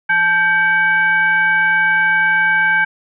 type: tone with frequency modulation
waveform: sine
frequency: 1568 Hz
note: G6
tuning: in tune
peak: -11 dBFS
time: 0.09-2.85 s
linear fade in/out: 10 ms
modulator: 699 Hz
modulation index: 0.7
effects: none